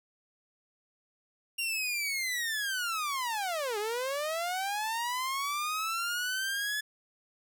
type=linear two-way sweep; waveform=sawtooth; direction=down then up; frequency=2794 to 405.1 to 1721 Hz; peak=-27 dBFS; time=1.58-6.81 s; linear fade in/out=10 ms; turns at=3.78 s; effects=none